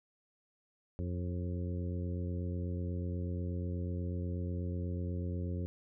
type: harmonic tone with a mistuned harmonic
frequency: 88.2 Hz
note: F2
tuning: 18 cents sharp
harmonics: 1 / 2 / 3 / 4 / 5 / 6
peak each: -35 / -41 / -45 / -47 / -49 / -51 dBFS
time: 0.99-5.66 s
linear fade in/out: 0 ms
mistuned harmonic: 6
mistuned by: +25 cents
effects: none